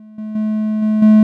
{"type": "tone with level steps", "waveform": "triangle", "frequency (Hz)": 215.1, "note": "A3", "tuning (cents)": -39, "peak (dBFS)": [-34, -21, -13, -10, -3], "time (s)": [0, 1.23], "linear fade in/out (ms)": 2, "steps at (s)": [0.18, 0.35, 0.82, 1.02], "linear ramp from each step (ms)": 5, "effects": []}